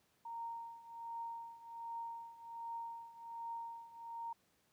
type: tone with tremolo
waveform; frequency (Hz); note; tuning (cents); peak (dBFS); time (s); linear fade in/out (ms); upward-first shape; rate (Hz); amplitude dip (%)
sine; 926; A#5; -12; -40; 0.25-4.33; 5; triangle; 1.3; 85
effects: pink hiss -75 dBFS RMS until 4.72 s + high-pass 100 Hz 12 dB/octave